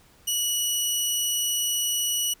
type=tone; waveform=15% pulse; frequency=2932 Hz; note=F#7; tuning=16 cents flat; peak=-16 dBFS; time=0.27-2.34 s; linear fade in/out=10 ms; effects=pink hiss -57 dBFS RMS until 2.4 s